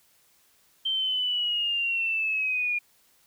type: linear sweep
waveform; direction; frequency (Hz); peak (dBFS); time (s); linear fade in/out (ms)
sine; down; 3136 to 2417; -24; 0.85-2.79; 10
effects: white hiss -63 dBFS RMS until 3.26 s